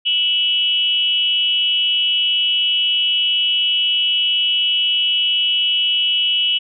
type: tone with frequency modulation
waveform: sine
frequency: 2952 Hz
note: F#7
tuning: 5 cents flat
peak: -14 dBFS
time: 0.05-6.59 s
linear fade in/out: 20 ms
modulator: 313 Hz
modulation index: 0.57
effects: none